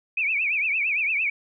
sine tone with vibrato, 2433 Hz, D#7, 39 cents flat, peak -21 dBFS, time 0.17-1.3 s, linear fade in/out 5 ms, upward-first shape triangle, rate 8.8 Hz, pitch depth 190 cents each way, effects none

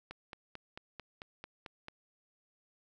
click train, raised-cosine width 0.3 ms, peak -28 dBFS, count 9, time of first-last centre 0.11-1.884 s, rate 4.51 Hz, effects none

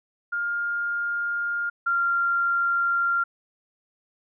sine tone pair in turn, 1409 / 1386.4 Hz, F6 / F6, +15 / -13 cents, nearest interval unison, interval 28 cents, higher first, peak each -24 / -20 dBFS, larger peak second, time 0.32-1.7 / 1.86-3.24 s, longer neither, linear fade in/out 10 ms, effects none

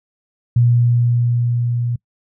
sine tone with level ramp, 120 Hz, B2, 49 cents flat, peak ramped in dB -9 to -17 dBFS, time 0.56-1.96 s, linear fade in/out 5 ms, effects noise-tail reverb RT60 0.1 s tail -25 dB re dry

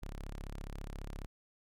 sawtooth tone, 34.65 Hz, C#1, in tune, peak -37 dBFS, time 0.02-1.26 s, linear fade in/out 0 ms, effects MP3 96 kbps

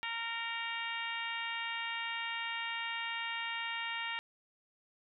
harmonic tone with a mistuned harmonic, 461.3 Hz, A#4, 18 cents flat, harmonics 2 / 3 / 4 / 5 / 6 / 7 / 8, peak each -43 / -45 / -41 / -42 / -42 / -48 / -49 dBFS, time 0.03-4.19 s, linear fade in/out 0 ms, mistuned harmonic 6, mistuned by +23 cents, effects none

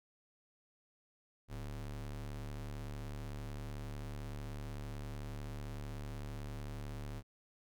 square ring-modulated tone, 73.42 Hz, D2, in tune, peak -39 dBFS, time 1.48-7.23 s, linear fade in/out 50 ms, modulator 35.5 Hz, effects none

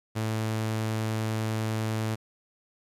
sawtooth tone, 110 Hz, A2, in tune, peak -23 dBFS, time 0.15-2.16 s, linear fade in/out 20 ms, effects resampled to 32000 Hz + 10-bit

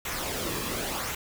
pink noise with flanger, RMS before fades -32 dBFS, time 0.05-1.15 s, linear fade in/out 5 ms, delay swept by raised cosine 0.2 to 1.4 ms, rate 0.91 Hz, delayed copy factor -0.5, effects none

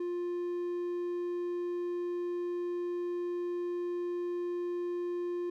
triangle tone, 351.2 Hz, F4, 10 cents sharp, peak -30 dBFS, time 0-5.5 s, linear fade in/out 5 ms, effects none

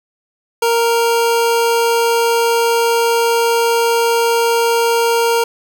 25% pulse tone, 465 Hz, A#4, 4 cents flat, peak -8 dBFS, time 0.62-5.44 s, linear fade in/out 5 ms, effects none

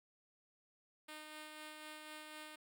5% pulse tone with tremolo, 306.7 Hz, D#4, 25 cents flat, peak -37 dBFS, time 1.08-2.56 s, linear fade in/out 10 ms, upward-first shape sine, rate 4 Hz, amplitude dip 30%, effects none

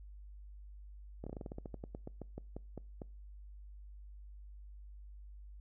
slowing click train, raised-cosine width 2 ms, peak -30 dBFS, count 19, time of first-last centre 1.24-3.018 s, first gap 26 ms, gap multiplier 1.14, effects noise-tail reverb RT60 0.4 s tail -25 dB re dry + added 50 Hz sine -49 dBFS peak until 5.6 s

